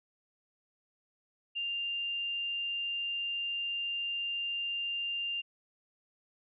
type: tone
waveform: sine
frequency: 2794 Hz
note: F7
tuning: in tune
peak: -32 dBFS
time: 1.55-5.42 s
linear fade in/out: 20 ms
effects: none